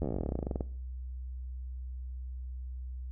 slowing click train, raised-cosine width 2 ms, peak -20 dBFS, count 23, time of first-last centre 0.02-0.608 s, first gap 12 ms, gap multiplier 1.07, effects noise-tail reverb RT60 0.5 s tail -19 dB re dry + added 63 Hz sine -37 dBFS peak until 3.11 s

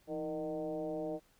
sine tone with frequency modulation, 466.2 Hz, A#4, in tune, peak -35 dBFS, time 0.07-1.2 s, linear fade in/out 50 ms, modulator 148 Hz, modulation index 1.5, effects pink hiss -69 dBFS RMS until 1.39 s

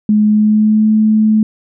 sine tone with pitch glide, 211.6 to 216.3 Hz, G#3 to A3, +33 to -29 cents, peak -7 dBFS, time 0.09-1.43 s, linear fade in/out 2 ms, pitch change +38 cents, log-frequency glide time 0.27-0.9 s, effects none

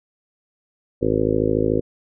harmonic tone, 53.6 Hz, A1, 45 cents flat, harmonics 1 / 2 / 3 / 4 / 5 / 6 / 7 / 8 / 9 / 10, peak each -31 / -27 / -29 / -32 / -24 / -26 / -23 / -26 / -23 / -30 dBFS, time 1.01-1.81 s, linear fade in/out 20 ms, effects none

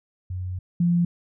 sine tone pair in turn, 91.5 / 173.11 Hz, F#2 / F3, -19 / -15 cents, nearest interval major seventh, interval 1104 cents, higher second, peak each -27 / -17 dBFS, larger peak second, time 0.3-0.59 / 0.8-1.05 s, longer first, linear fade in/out 5 ms, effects none

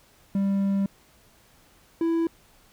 triangle tone pair in turn, 197 / 331.3 Hz, G3 / E4, +9 / +9 cents, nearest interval major sixth, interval 900 cents, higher second, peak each -19 dBFS, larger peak neither, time 0.35-0.86 / 2.01-2.27 s, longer first, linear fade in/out 2 ms, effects pink hiss -58 dBFS RMS until 2.72 s

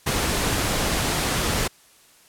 pink noise, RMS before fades -23 dBFS, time 0.06-1.68 s, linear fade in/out 10 ms, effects white hiss -54 dBFS RMS until 2.28 s + low-pass 12000 Hz 12 dB/octave

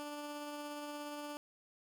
15% pulse tone with tremolo, 293.7 Hz, D4, in tune, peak -35 dBFS, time 0-1.37 s, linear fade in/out 0 ms, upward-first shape triangle, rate 17 Hz, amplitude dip 25%, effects none

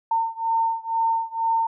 sine beating tone pair, 907 / 909.1 Hz, A#5 / A#5, -48 / -44 cents, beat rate 2.1 Hz, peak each -23 / -24 dBFS, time 0.11-1.67 s, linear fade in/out 5 ms, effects none

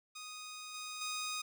10% pulse tone with level steps, 1244.5 Hz, D#6, in tune, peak -37 / -34 / -29 dBFS, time 0.15-1.42 s, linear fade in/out 10 ms, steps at 0.74 / 1.01 s, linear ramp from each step 5 ms, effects none

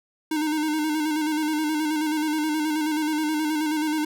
square tone with vibrato, 307.5 Hz, D#4, 20 cents flat, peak -23 dBFS, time 0.31-4.05 s, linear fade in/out 5 ms, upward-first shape square, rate 9.4 Hz, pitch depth 38 cents each way, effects none

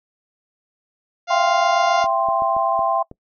harmonic tone, 698.5 Hz, F5, in tune, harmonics 1 / 2 / 3 / 4 / 5 / 6 / 7 / 8 / 9, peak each -20 / -26 / -30 / -32 / -34 / -36 / -37 / -38 / -39 dBFS, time 1.27-2.07 s, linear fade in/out 50 ms
sine chord, C major, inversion first, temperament equal with one note detuned, 670.8 / 784 / 1046.5 Hz, E5 / G5 / C6, +30 / 0 / 0 cents, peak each -21 dBFS, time 1.3-3.03 s, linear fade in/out 10 ms
clicks, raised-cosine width 2 ms, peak -23 dBFS, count 6, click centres 2.042 / 2.287 / 2.421 / 2.566 / 2.792 / 3.114 s
effects noise-tail reverb RT60 0.1 s tail -22 dB re dry

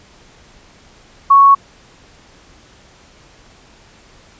sine tone, 1108.7 Hz, C#6, in tune, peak -4 dBFS, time 1.3-1.55 s, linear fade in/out 10 ms, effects pink hiss -46 dBFS RMS until 4.39 s + resampled to 16000 Hz

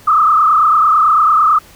sine tone with frequency modulation, 1243 Hz, D#6, 2 cents flat, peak -7 dBFS, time 0.07-1.59 s, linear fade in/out 10 ms, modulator 29 Hz, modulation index 2.3, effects pink hiss -42 dBFS RMS until 1.75 s

